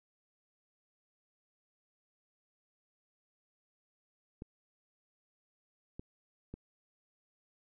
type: clicks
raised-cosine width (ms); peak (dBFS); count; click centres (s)
3; -30; 3; 4.421 / 5.995 / 6.54
effects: none